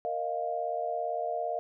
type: chord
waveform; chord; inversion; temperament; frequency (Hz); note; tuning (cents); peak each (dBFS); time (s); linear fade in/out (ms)
sine; Bb suspended fourth; none; just; 466.2 / 621.6 / 699.2; Bb4 / Eb5 / F5; 0 / -2 / +2; -37 / -34 / -32; 0.05-1.59; 0
effects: none